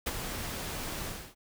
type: noise with ADSR envelope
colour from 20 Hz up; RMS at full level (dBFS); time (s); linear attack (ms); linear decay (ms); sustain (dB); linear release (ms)
pink; -29; 0.06-1.35; 13; 28; -8; 300
effects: none